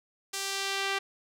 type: tone with band-pass filter sweep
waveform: sawtooth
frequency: 392 Hz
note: G4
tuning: in tune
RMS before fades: -32 dBFS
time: 0.33-0.99 s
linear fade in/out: 10 ms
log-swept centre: 7100 to 2400 Hz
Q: 0.86
effects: none